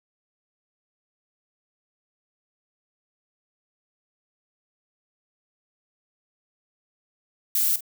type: noise with echo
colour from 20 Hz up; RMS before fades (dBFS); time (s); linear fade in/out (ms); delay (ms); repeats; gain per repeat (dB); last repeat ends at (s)
violet; -22; 7.55-7.76; 2; 47; 1; -15; 7.807
effects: none